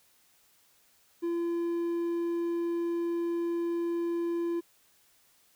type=tone; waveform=triangle; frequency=340.6 Hz; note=F4; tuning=43 cents flat; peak=-26 dBFS; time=1.22-4.61 s; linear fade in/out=20 ms; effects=white hiss -65 dBFS RMS until 5.55 s